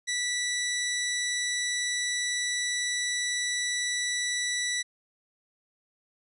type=tone; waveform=15% pulse; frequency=1962 Hz; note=B6; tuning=12 cents flat; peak=-21 dBFS; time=0.07-4.83 s; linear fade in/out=20 ms; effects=resampled to 24000 Hz